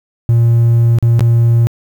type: tone with dropouts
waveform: triangle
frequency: 116.9 Hz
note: A#2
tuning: 5 cents sharp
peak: -4 dBFS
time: 0.29-1.67 s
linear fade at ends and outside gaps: 0 ms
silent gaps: 0.986-1.026 / 1.194-1.207 s
effects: tanh soft clip ceiling 0 dBFS + 7-bit